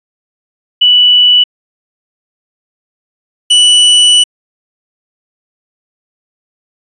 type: tone pair in turn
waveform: sine / 45% pulse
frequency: 2960 / 2960 Hz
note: F#7 / F#7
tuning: 0 / 0 cents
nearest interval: unison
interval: 0 cents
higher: neither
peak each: -3 dBFS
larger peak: neither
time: 0.81-1.44 / 3.5-4.24 s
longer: second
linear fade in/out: 10 ms
effects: resampled to 24000 Hz